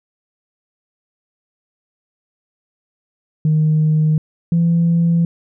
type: tone pair in turn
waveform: sine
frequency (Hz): 155 / 168.46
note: D#3 / E3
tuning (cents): -6 / +38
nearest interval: minor second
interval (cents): 144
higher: second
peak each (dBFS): -10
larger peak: neither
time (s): 3.45-4.18 / 4.52-5.25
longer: neither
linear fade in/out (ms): 2
effects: tanh soft clip ceiling -8 dBFS